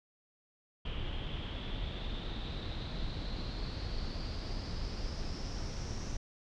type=noise with low-pass filter sweep; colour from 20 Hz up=brown; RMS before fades=-38 dBFS; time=0.85-6.17 s; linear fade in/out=5 ms; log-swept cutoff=3100 to 5800 Hz; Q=7.5; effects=none